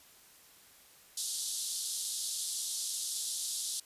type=band-pass noise; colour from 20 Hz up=white; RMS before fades=-37 dBFS; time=1.17-3.8 s; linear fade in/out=5 ms; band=3500 to 11000 Hz; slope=48 dB/octave; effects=white hiss -59 dBFS RMS until 3.85 s + resampled to 32000 Hz